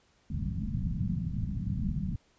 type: low-pass noise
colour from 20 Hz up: white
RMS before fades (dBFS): -32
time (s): 0.3-2.16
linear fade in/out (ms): 5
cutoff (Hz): 210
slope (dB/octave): 48
effects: pink hiss -67 dBFS RMS until 2.38 s + resampled to 16000 Hz